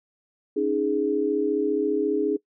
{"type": "chord", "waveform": "sine", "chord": "C# suspended second", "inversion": "none", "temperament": "just", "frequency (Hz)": [277.2, 311.8, 415.8], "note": ["C#4", "D#4", "G#4"], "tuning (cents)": [0, 4, 2], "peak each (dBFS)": [-28, -26, -23], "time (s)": [0.56, 2.37], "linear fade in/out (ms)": 10, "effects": ["noise-tail reverb RT60 0.1 s tail -21 dB re dry"]}